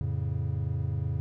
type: chord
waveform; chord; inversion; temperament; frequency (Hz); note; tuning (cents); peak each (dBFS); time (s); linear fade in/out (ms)
triangle; F augmented; none; equal; 87.31 / 110 / 138.59; F2 / A2 / C#3; 0 / 0 / 0; -30; 0.01-1.2; 0
effects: none